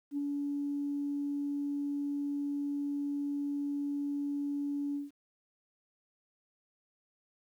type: tone with ADSR envelope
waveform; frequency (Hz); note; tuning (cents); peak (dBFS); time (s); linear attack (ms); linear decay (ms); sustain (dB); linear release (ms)
sine; 285.8; D4; -47; -29; 0.11-5.11; 64; 20; -2; 160
effects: tanh soft clip ceiling -25 dBFS + 11-bit